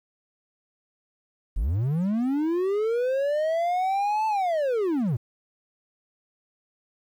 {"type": "linear two-way sweep", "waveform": "triangle", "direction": "up then down", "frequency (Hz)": [36.88, 884, 103.4], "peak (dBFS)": -20, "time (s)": [1.56, 5.17], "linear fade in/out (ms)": 10, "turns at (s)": 4.27, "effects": ["10-bit"]}